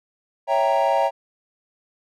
triangle chord, C# diminished seventh, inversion none, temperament equal, 554.4 / 659.3 / 784 / 932.3 Hz, C#5 / E5 / G5 / Bb5, 0 / 0 / 0 / 0 cents, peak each -20 dBFS, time 0.47-1.11 s, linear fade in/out 50 ms, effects tanh soft clip ceiling -7 dBFS

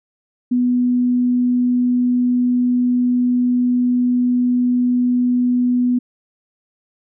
sine tone, 246.9 Hz, B3, in tune, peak -13 dBFS, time 0.51-5.99 s, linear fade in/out 10 ms, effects none

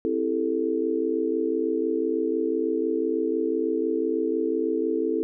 sine chord, A minor seventh, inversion first, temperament just, 264 / 330 / 396 / 440 Hz, C4 / E4 / G4 / A4, +16 / +2 / +18 / 0 cents, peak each -30 / -26 / -32 / -26 dBFS, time 0.05-5.23 s, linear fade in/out 0 ms, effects none

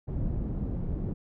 pink low-pass noise, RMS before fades -31 dBFS, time 0.07-1.14 s, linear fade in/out 20 ms, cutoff 250 Hz, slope 12 dB/octave, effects none

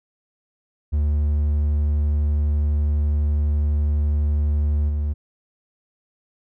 triangle tone with level steps, 74 Hz, D2, 14 cents sharp, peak -15 / -18 dBFS, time 0.92-5.14 s, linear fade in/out 20 ms, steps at 4.88 s, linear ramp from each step 20 ms, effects none

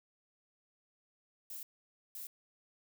violet noise bursts at uneven times, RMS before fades -45 dBFS, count 2, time 1.5-1.63 / 2.15-2.27 s, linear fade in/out 2 ms, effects none

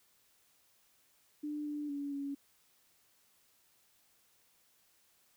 sine tone with pitch steps, 297.5 / 295.2 / 284.2 / 280.4 Hz, D4 / D4 / C#4 / C#4, +22 / +9 / +43 / +20 cents, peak -36 dBFS, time 1.43-2.35 s, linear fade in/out 10 ms, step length 230 ms, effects white hiss -70 dBFS RMS until 5.36 s

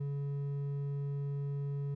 sine tone with hard clipping, 141.4 Hz, C#3, 35 cents sharp, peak -35 dBFS, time 0-1.95 s, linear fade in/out 10 ms, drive 5 dB, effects none

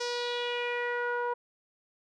sawtooth tone with low-pass filter sweep, 483.5 Hz, B4, 37 cents flat, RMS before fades -32 dBFS, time 0-1.34 s, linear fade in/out 10 ms, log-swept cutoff 5500 to 1100 Hz, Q 3.3, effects none

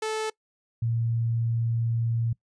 sawtooth / sine tone pair in turn, 436.4 / 115.59 Hz, A4 / A#2, -14 / -14 cents, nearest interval octave + major seventh, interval 2300 cents, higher first, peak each -23 dBFS, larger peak neither, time 0.02-0.3 / 0.82-2.33 s, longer second, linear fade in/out 5 ms, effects noise-tail reverb RT60 0.1 s tail -23 dB re dry + resampled to 22050 Hz

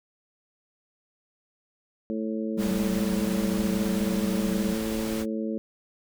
harmonic tone, 110 Hz, A2, in tune, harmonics 2 / 3 / 4 / 5, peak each -29 / -33 / -35 / -37 dBFS, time 2.1-5.58 s, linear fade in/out 0 ms
pink noise, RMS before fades -36 dBFS, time 2.57-5.26 s, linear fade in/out 50 ms
triangle tone with vibrato, 196 Hz, G3, in tune, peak -24 dBFS, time 2.57-4.74 s, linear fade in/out 10 ms, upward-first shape sine, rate 5 Hz, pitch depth 62 cents each way
effects none

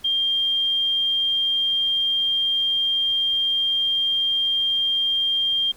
sine tone, 3196 Hz, G7, 33 cents sharp, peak -18 dBFS, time 0.04-5.72 s, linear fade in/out 10 ms, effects pink hiss -50 dBFS RMS until 5.76 s + MP3 96 kbps

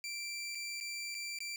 20% pulse tone with dropouts, 2349 Hz, D7, in tune, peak -34 dBFS, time 0.04-1.56 s, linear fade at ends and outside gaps 1 ms, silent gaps 0.549-0.553 / 0.802-0.809 / 1.145-1.149 / 1.388-1.404 s, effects none

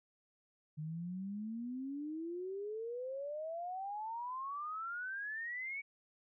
sine exponential sweep, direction up, 150 to 2271 Hz, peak -39 dBFS, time 0.77-5.82 s, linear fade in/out 20 ms, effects none

